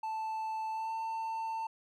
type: tone with pitch glide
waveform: triangle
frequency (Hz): 880 to 895.9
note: A5 to A5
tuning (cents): 0 to +31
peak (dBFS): -32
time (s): 0.03-1.67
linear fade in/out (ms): 5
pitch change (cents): +31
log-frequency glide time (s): 0.71-0.94
effects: none